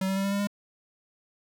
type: tone with pitch steps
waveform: square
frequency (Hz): 190 / 192.54 / 195.12 / 197.73 / 200.4 / 203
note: F#3 / G3 / G3 / G3 / G3 / G#3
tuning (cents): +46 / -31 / -8 / +15 / +38 / -39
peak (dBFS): -26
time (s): 0.01-0.472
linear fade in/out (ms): 5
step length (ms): 77
effects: none